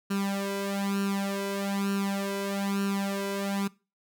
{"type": "tone with flanger", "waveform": "sawtooth", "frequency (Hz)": 198, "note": "G3", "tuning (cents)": 18, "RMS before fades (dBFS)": -30, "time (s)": [0.1, 3.68], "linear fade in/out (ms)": 10, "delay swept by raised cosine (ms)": [0.71, 2.01], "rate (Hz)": 1.1, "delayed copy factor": 0.85, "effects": ["noise-tail reverb RT60 0.3 s tail -22 dB re dry"]}